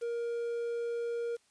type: tone with quantisation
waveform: triangle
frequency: 470 Hz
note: A#4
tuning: 14 cents sharp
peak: -30 dBFS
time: 0.01-1.37 s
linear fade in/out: 20 ms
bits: 9
effects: white hiss -69 dBFS RMS until 1.5 s + resampled to 22050 Hz